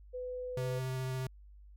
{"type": "tone", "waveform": "sine", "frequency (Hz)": 501, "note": "B4", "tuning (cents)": 25, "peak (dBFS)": -37, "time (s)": [0.13, 0.8], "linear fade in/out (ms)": 20}
{"type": "tone with vibrato", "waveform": "square", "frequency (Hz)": 130, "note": "C3", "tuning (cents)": -11, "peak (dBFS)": -35, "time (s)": [0.57, 1.27], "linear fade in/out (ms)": 2, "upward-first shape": "sine", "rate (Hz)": 14, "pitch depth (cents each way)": 10}
{"effects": ["added 50 Hz sine -52 dBFS peak until 1.76 s"]}